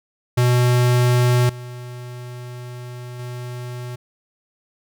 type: tone with level steps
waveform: square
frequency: 123.2 Hz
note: B2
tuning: 4 cents flat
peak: -14 / -32 / -29 dBFS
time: 0.37-3.96 s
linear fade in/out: 10 ms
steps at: 1.49 / 3.19 s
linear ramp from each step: 5 ms
effects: none